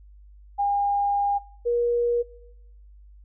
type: tone pair in turn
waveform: sine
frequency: 808 / 477 Hz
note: G#5 / A#4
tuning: -48 / +40 cents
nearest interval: major sixth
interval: 912 cents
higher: first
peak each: -20 dBFS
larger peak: neither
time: 0.58-1.39 / 1.65-2.23 s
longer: first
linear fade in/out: 20 ms
effects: noise-tail reverb RT60 1.0 s tail -24 dB re dry + added 50 Hz sine -46 dBFS peak until 3.24 s